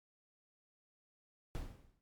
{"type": "noise with exponential decay", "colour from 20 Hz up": "brown", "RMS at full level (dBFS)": -38, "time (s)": [1.55, 2.01], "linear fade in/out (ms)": 0, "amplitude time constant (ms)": 99, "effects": ["MP3 96 kbps"]}